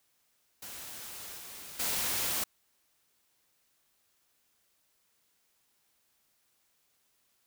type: noise with level steps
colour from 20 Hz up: white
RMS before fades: -44 / -46 / -32 dBFS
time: 0.62-2.44 s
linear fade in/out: 5 ms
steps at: 1.37 / 1.79 s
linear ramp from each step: 10 ms
effects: white hiss -73 dBFS RMS until 7.46 s